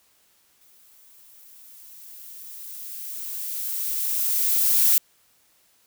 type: noise with exponential growth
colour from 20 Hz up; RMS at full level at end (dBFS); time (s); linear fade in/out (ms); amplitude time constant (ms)
violet; -17; 0.61-4.98; 2; 950
effects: white hiss -62 dBFS RMS until 5.86 s